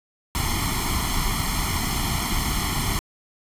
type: noise with comb filter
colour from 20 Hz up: pink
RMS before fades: -24 dBFS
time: 0.35-2.99 s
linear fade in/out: 0 ms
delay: 0.94 ms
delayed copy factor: +1
effects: resampled to 32000 Hz